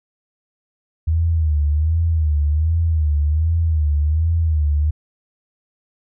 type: tone with vibrato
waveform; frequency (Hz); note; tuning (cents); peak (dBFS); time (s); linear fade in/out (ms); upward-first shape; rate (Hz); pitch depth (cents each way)
sine; 78.2; D#2; +9; -14; 1.07-4.91; 10; sine; 1.3; 110
effects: none